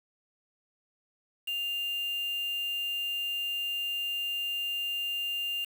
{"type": "tone with quantisation", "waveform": "sine", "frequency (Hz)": 2800, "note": "F7", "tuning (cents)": 4, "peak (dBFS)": -30, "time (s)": [1.47, 5.65], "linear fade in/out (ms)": 10, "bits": 7, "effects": []}